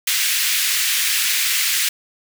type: high-pass noise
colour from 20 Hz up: pink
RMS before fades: -19 dBFS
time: 0.07-1.89 s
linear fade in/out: 5 ms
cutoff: 1900 Hz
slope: 24 dB/octave
effects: none